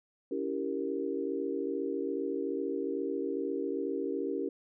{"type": "chord", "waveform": "sine", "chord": "C# diminished seventh", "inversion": "none", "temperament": "equal with one note detuned", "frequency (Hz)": [281.9, 329.6, 392, 466.2], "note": ["C#4", "E4", "G4", "Bb4"], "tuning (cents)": [29, 0, 0, 0], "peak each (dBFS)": [-36, -38, -35, -37], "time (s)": [0.31, 4.49], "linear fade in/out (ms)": 5, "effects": []}